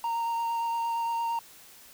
triangle tone with vibrato, 926 Hz, A#5, 12 cents flat, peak -25 dBFS, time 0.04-1.39 s, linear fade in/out 2 ms, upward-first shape sine, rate 8.7 Hz, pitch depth 11 cents each way, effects white hiss -52 dBFS RMS until 1.93 s

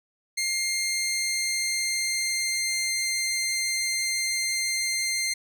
15% pulse tone with pitch glide, 2116 to 2098 Hz, C7 to C7, +19 to +4 cents, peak -18 dBFS, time 0.37-5.34 s, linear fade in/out 10 ms, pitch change -15 cents, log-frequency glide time 0.61-3.06 s, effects none

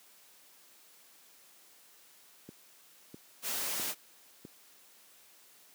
click train, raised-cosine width 3 ms, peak -30 dBFS, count 4, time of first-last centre 2.49-4.451 s, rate 1.53 Hz
white noise, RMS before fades -35 dBFS, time 3.42-3.95 s, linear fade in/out 50 ms
effects white hiss -60 dBFS RMS until 5.74 s + high-pass 200 Hz 12 dB/octave

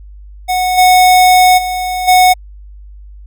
square tone with level steps, 735 Hz, F#5, 12 cents flat, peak -12 / -5 / -16 / -5 dBFS, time 0.48-2.34 s, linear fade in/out 20 ms, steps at 0.77 / 1.57 / 2.07 s, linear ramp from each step 20 ms, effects added 50 Hz sine -31 dBFS peak until 3.26 s

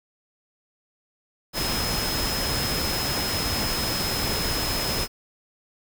sine tone in noise, 5130 Hz, E8, 48 cents flat, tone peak -29 dBFS, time 1.53-5.08 s, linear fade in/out 50 ms, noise pink, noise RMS -27 dBFS, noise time 1.53-5.08 s, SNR -5 dB, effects none

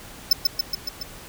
square tone with echo, 5274 Hz, E8, in tune, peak -12 dBFS, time 0.31-0.33 s, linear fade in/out 5 ms, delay 140 ms, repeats 5, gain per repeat -3 dB, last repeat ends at 1.03 s, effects pink hiss -42 dBFS RMS until 1.28 s

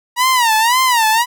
sawtooth tone with vibrato, 952 Hz, A#5, 36 cents sharp, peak -7 dBFS, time 0.16-1.26 s, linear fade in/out 50 ms, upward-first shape sine, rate 1.9 Hz, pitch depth 160 cents each way, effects none

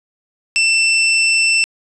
sawtooth tone, 2675 Hz, E7, 25 cents sharp, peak -8 dBFS, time 0.56-1.64 s, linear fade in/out 0 ms, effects resampled to 22050 Hz + 7-bit

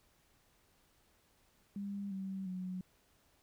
sine tone with pitch steps, 200.4 / 192.01 / 183.98 Hz, G3 / G3 / F#3, +38 / -36 / -10 cents, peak -38 dBFS, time 1.76-2.81 s, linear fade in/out 2 ms, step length 350 ms, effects pink hiss -71 dBFS RMS until 3.42 s

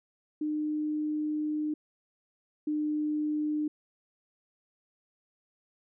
sine tone pair in turn, 303.5 / 301.9 Hz, D#4 / D4, -43 / +48 cents, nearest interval unison, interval 9 cents, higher first, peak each -28 / -27 dBFS, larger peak second, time 0.41-1.74 / 2.67-3.68 s, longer first, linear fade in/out 5 ms, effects none

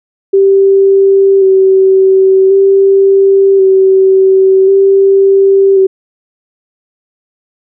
sine tone with vibrato, 386.5 Hz, G4, 24 cents flat, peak -3 dBFS, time 0.33-5.87 s, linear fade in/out 10 ms, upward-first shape square, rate 0.46 Hz, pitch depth 19 cents each way, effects none

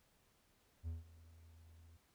triangle tone with ADSR envelope, 82.1 Hz, E2, 6 cents flat, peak -37 dBFS, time 0.83-1.97 s, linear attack 45 ms, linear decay 160 ms, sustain -20 dB, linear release 5 ms, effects pink hiss -74 dBFS RMS until 2.14 s

